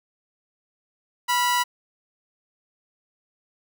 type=tone pair together; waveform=sawtooth; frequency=980 / 1385.9 Hz; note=B5 / F6; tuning=-14 / -14 cents; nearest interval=tritone; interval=600 cents; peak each=-16 / -28 dBFS; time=1.28-1.64 s; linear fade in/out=20 ms; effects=none